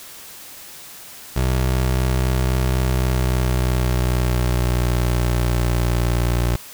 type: tone with pitch glide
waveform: 25% pulse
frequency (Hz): 63.9 to 59.62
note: C2 to A#1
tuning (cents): -40 to +40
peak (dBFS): -13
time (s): 1.36-6.56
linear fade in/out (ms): 5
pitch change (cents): -120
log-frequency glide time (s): 2.85-5.71
effects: white hiss -39 dBFS RMS until 6.73 s